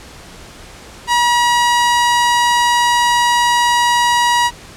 sawtooth tone, 960 Hz, B5, 49 cents flat, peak -7 dBFS, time 1.07-4.51 s, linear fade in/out 50 ms, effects pink hiss -37 dBFS RMS until 4.76 s + low-pass 9000 Hz 12 dB/octave

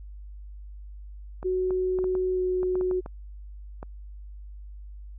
clicks, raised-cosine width 1 ms, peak -24 dBFS, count 11, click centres 1.429 / 1.707 / 1.988 / 2.042 / 2.152 / 2.631 / 2.755 / 2.811 / 2.912 / 3.061 / 3.829 s
sine tone with pitch glide, 370 to 367.2 Hz, F#4 to F#4, 0 to -13 cents, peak -23 dBFS, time 1.44-3.01 s, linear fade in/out 20 ms, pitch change -13 cents, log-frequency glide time 2.34-2.4 s
effects added 50 Hz sine -39 dBFS peak until 5.18 s

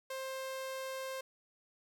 sawtooth tone, 528 Hz, C5, 16 cents sharp, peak -35 dBFS, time 0.1-1.21 s, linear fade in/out 5 ms, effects none

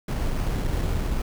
brown noise with sample-and-hold, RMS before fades -25 dBFS, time 0.08-1.22 s, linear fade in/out 5 ms, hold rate 3675 Hz, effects none

